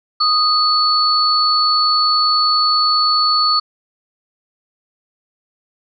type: tone pair together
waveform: sine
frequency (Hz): 1244.5 / 4435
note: D#6 / C#8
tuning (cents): 0 / 0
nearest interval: octave + minor seventh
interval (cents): 2200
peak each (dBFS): -15 / -14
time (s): 0.2-3.6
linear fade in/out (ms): 10
effects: none